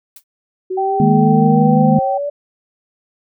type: noise with exponential decay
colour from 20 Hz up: blue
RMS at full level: -31 dBFS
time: 0.16-0.24 s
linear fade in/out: 5 ms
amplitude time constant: 16 ms
type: exponential sweep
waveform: sine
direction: up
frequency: 370 to 584 Hz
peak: -18 dBFS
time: 0.7-2.3 s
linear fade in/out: 10 ms
type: tone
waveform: sine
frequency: 774 Hz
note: G5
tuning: 22 cents flat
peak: -16 dBFS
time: 0.77-2.18 s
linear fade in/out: 10 ms
type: chord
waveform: sine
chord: D# suspended fourth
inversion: none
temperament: just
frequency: 155.56 / 207.4 / 233.3 Hz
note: D#3 / G#3 / A#3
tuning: 0 / -2 / +2 cents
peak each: -14 dBFS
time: 1-1.99 s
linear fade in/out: 2 ms
effects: none